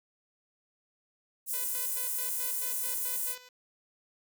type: high-pass noise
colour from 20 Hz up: white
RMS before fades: -33 dBFS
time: 1.46-3.36 s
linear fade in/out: 50 ms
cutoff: 7600 Hz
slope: 24 dB/octave
type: tone with tremolo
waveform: 5% pulse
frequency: 500 Hz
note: B4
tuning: 21 cents sharp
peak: -31 dBFS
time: 1.53-3.49 s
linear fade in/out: 10 ms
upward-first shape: square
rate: 4.6 Hz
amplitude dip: 65%
effects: none